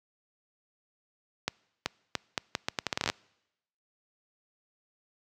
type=accelerating click train; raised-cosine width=0.2 ms; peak=-10 dBFS; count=16; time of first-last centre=1.48-3.099 s; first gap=380 ms; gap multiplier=0.77; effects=noise-tail reverb RT60 0.9 s tail -26 dB re dry + high-pass 80 Hz 12 dB/octave